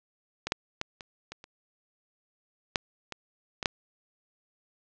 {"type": "clicks", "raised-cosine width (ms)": 0.2, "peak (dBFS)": [-14, -8, -13, -24, -22, -29, -7, -19, -15, -6], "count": 10, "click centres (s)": [0.47, 0.521, 0.814, 1.008, 1.32, 1.441, 2.758, 3.123, 3.628, 3.658], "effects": ["low-pass 7000 Hz 12 dB/octave"]}